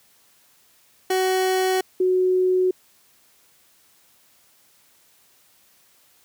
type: tone pair in turn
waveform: 30% pulse / sine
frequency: 374.5 / 368.9 Hz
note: F#4 / F#4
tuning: +21 / -5 cents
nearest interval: unison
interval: 26 cents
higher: first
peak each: -16 dBFS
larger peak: neither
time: 1.1-1.81 / 2-2.71 s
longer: neither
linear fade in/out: 5 ms
effects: white hiss -58 dBFS RMS until 6.24 s + high-pass 60 Hz 12 dB/octave